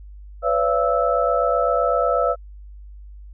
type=tone cluster; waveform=sine; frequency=503 / 571 / 678 / 1312 Hz; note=B4 / D5 / E5 / E6; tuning=+32 / -49 / +49 / -9 cents; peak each=-22 dBFS; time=0.42-2.36 s; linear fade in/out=50 ms; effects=added 50 Hz sine -37 dBFS peak until 3.33 s